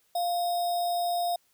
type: tone with sample-and-hold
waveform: sine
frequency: 698.5 Hz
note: F5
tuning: in tune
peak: -25 dBFS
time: 0.15-1.36 s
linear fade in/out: 5 ms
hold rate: 4410 Hz
effects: white hiss -68 dBFS RMS until 1.53 s